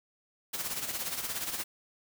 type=noise with tremolo; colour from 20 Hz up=white; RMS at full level=-33 dBFS; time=0.53-1.64 s; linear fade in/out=10 ms; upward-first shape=sine; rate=17 Hz; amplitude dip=60%; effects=none